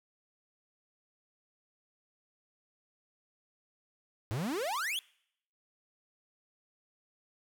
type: exponential sweep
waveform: 45% pulse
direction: up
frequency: 99 to 3520 Hz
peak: -32 dBFS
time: 4.31-4.99 s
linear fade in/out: 0 ms
effects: noise-tail reverb RT60 0.7 s tail -25 dB re dry